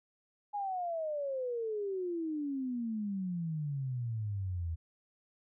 sine exponential sweep, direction down, 836 to 80 Hz, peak -33 dBFS, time 0.53-4.76 s, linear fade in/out 20 ms, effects none

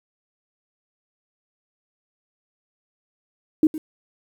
sine tone with echo, 311.5 Hz, D#4, 2 cents sharp, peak -11 dBFS, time 3.63-3.67 s, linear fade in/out 2 ms, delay 110 ms, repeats 1, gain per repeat -15 dB, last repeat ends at 3.78 s, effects 8-bit

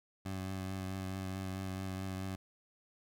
20% pulse tone with vibrato, 94.8 Hz, F#2, 43 cents sharp, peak -33 dBFS, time 0.25-2.36 s, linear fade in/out 10 ms, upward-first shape triangle, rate 4.6 Hz, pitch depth 23 cents each way, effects none

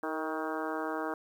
harmonic tone with a mistuned harmonic, 158.2 Hz, D#3, 29 cents sharp, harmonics 2 / 3 / 4 / 5 / 6 / 7 / 8 / 9 / 10, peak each -37 / -39 / -40 / -41 / -42 / -42 / -43 / -44 / -44 dBFS, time 0.03-1.14 s, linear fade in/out 2 ms, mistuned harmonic 3, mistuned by -36 cents, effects 10-bit

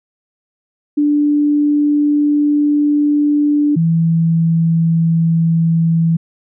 sine tone pair in turn, 293.7 / 164.83 Hz, D4 / E3, 0 / 0 cents, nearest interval minor seventh, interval 1000 cents, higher first, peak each -10 dBFS, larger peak neither, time 0.97-3.76 / 3.76-6.17 s, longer first, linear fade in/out 10 ms, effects none

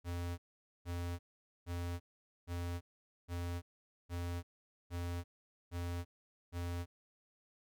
square tone bursts, 87 Hz, F2, 6 cents flat, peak -38 dBFS, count 9, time 0.04-6.86 s, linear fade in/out 50 ms, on 340 ms, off 470 ms, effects none

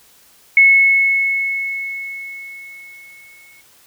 sine tone with exponential decay, 2193 Hz, C#7, 19 cents flat, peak -5 dBFS, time 0.57-3.61 s, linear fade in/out 2 ms, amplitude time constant 660 ms, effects white hiss -50 dBFS RMS until 3.86 s

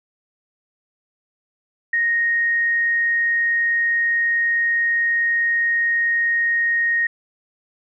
sine tone, 1864.7 Hz, A#6, in tune, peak -16 dBFS, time 1.93-7.07 s, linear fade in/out 5 ms, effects none

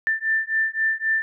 sine beating tone pair, 1776 / 1779.8 Hz, A6 / A6, +16 / +19 cents, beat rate 3.8 Hz, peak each -23 dBFS, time 0.07-1.22 s, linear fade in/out 0 ms, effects none

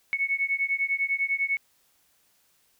sine beating tone pair, 2204 / 2214 Hz, C#7 / C#7, -11 / -3 cents, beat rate 10 Hz, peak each -27 dBFS, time 0.13-1.57 s, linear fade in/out 0 ms, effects white hiss -66 dBFS RMS until 2.79 s

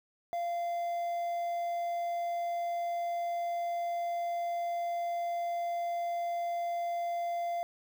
triangle tone with quantisation, 690 Hz, F5, 21 cents flat, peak -29 dBFS, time 0.33-7.63 s, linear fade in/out 0 ms, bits 9, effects none

